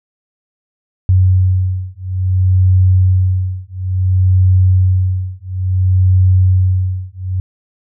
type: beating tone pair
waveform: sine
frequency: 92.5 / 93.08 Hz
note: F#2 / F#2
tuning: 0 / +11 cents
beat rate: 0.58 Hz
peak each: -12 dBFS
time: 1.09-7.4 s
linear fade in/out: 0 ms
effects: none